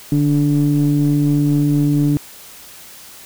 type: ring-modulated tone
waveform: triangle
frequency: 72.3 Hz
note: D2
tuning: 27 cents flat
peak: -7 dBFS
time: 0.12-2.17 s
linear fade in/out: 0 ms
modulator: 219 Hz
effects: white hiss -39 dBFS RMS until 3.25 s